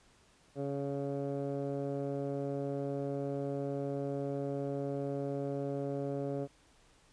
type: tone with low-pass filter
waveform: 15% pulse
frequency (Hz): 140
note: C#3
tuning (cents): +18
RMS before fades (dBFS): -36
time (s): 0.55-6.48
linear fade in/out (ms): 50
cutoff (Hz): 600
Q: 1.8
effects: pink hiss -65 dBFS RMS until 7.12 s + resampled to 22050 Hz